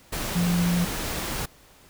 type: tone in noise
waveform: sine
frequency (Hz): 174.61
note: F3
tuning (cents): 0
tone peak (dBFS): -20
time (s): 0.35-0.85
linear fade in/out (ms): 10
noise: pink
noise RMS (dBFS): -30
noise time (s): 0.12-1.46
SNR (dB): +7
effects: pink hiss -54 dBFS RMS until 1.89 s

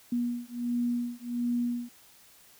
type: beating tone pair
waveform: sine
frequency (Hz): 240 / 241.4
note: B3 / B3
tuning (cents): -49 / -39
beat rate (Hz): 1.4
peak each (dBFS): -31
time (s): 0.12-1.89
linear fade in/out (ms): 5
effects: white hiss -57 dBFS RMS until 2.59 s

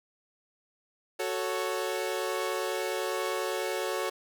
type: chord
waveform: sawtooth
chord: F# minor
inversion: none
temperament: equal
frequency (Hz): 370 / 440 / 554.4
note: F#4 / A4 / C#5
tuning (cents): 0 / 0 / 0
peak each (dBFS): -30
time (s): 1.19-4.1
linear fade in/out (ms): 10
effects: none

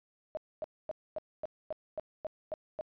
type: tone bursts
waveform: sine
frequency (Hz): 622.3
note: D#5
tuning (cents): 0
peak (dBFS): -33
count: 10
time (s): 0.35-2.81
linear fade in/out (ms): 0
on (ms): 21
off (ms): 250
effects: resampled to 11025 Hz

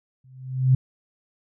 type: tone with exponential growth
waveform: sine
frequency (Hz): 130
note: C3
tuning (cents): -11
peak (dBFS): -11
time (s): 0.24-0.75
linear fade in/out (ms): 5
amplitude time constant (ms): 110
effects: none

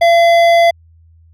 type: tone with hard clipping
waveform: triangle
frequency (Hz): 680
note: F5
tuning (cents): -46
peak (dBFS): -8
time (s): 0.01-0.71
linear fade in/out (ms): 10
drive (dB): 15
effects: added 82 Hz sine -43 dBFS peak until 1.33 s

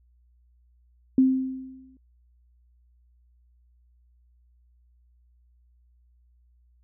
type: tone with exponential decay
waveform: sine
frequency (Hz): 261.6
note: C4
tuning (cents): 0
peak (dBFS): -13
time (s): 1.18-1.97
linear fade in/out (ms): 2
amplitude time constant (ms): 170
effects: added 60 Hz sine -58 dBFS peak until 6.83 s

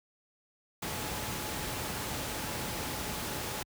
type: tone in noise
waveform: sine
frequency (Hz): 854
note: G#5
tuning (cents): +48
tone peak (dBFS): -47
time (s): 0.82-3.63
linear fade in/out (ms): 5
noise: pink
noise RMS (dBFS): -36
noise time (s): 0.82-3.63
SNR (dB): -14
effects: high-pass 60 Hz 12 dB/octave

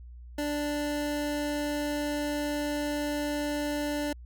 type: tone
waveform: 25% pulse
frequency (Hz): 293.7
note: D4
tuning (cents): 0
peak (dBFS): -25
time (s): 0.38-4.13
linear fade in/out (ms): 5
effects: added 60 Hz sine -43 dBFS peak until 4.25 s

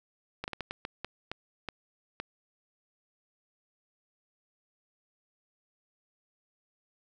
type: slowing click train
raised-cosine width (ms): 0.3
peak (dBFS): -19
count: 10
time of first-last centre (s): 0.44-2.2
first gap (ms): 39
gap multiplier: 1.38
effects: none

